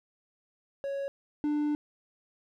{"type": "tone pair in turn", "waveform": "triangle", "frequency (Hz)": [554.4, 296.8], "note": ["C#5", "D4"], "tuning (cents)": [0, 18], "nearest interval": "major seventh", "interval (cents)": 1082, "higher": "first", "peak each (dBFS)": [-29, -24], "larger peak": "second", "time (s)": [[0.84, 1.08], [1.44, 1.75]], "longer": "second", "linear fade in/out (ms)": 0, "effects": []}